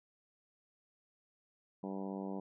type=harmonic tone; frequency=97.1 Hz; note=G2; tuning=16 cents flat; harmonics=2 / 3 / 4 / 5 / 6 / 7 / 8 / 9 / 10; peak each=-41 / -45 / -47 / -49 / -51 / -52 / -53 / -54 / -55 dBFS; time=1.83-2.4 s; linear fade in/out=5 ms; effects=none